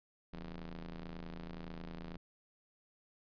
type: ring-modulated tone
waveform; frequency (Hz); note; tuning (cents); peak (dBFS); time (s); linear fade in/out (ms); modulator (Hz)
sawtooth; 81.9; E2; -11; -37; 0.33-2.17; 5; 96.6
effects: resampled to 11025 Hz